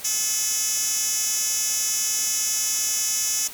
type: tone with high-pass filter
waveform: 10% pulse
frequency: 430 Hz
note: A4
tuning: 40 cents flat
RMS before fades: -24 dBFS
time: 0.04-3.48 s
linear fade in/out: 10 ms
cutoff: 6200 Hz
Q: 1.8
effects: white hiss -39 dBFS RMS until 3.53 s